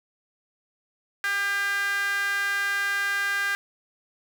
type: tone with high-pass filter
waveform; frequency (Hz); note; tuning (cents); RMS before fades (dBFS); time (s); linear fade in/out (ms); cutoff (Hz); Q
sawtooth; 400; G4; +35; -26; 1.24-3.55; 0; 1600; 5.5
effects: none